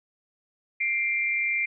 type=tone pair together; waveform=sine; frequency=2100 / 2359 Hz; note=C7 / D7; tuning=+6 / +7 cents; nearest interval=major second; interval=201 cents; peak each=-26 dBFS; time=0.8-1.66 s; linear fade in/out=10 ms; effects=none